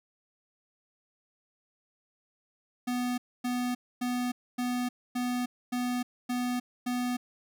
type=tone bursts; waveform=square; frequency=246.9 Hz; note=B3; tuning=in tune; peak=-29 dBFS; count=8; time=2.87-7.17 s; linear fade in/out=10 ms; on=310 ms; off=260 ms; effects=none